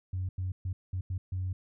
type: tone bursts at uneven times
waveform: sine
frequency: 92.5 Hz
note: F#2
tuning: in tune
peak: -29 dBFS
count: 6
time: 0.13-0.29 / 0.38-0.52 / 0.65-0.73 / 0.93-1.01 / 1.1-1.18 / 1.32-1.53 s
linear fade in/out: 5 ms
effects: tanh soft clip ceiling -26 dBFS